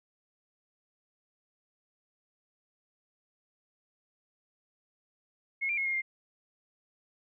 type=tone with pitch steps; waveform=sine; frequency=2169 / 2373 / 2167 / 2135 / 2112 Hz; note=C#7 / D7 / C#7 / C7 / C7; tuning=-38 / +17 / -40 / +34 / +16 cents; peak=-28 dBFS; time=5.61-6.02 s; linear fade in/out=20 ms; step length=82 ms; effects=none